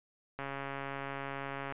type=click train; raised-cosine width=0.5 ms; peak=-24 dBFS; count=185; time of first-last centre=0.39-1.723 s; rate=138 Hz; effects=resampled to 8000 Hz